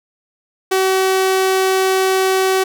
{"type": "tone", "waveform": "sawtooth", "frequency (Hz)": 379.4, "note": "F#4", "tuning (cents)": 43, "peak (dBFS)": -9, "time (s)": [0.71, 2.64], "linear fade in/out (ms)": 10, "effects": []}